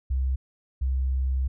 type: tone pair in turn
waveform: sine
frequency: 65.41 / 65.41 Hz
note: C2 / C2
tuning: 0 / 0 cents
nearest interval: unison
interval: 0 cents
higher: neither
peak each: -22 dBFS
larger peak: neither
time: 0.1-0.36 / 0.81-1.48 s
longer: second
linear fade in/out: 10 ms
effects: none